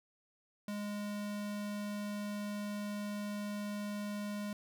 square tone, 206.4 Hz, G#3, 10 cents flat, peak -38 dBFS, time 0.68-4.53 s, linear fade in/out 2 ms, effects none

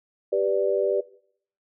sine chord, G major, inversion none, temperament equal, 392 / 493.9 / 587.3 Hz, G4 / B4 / D5, 0 / 0 / 0 cents, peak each -24 / -25 / -24 dBFS, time 0.32-1.01 s, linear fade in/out 10 ms, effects noise-tail reverb RT60 0.6 s tail -19 dB re dry

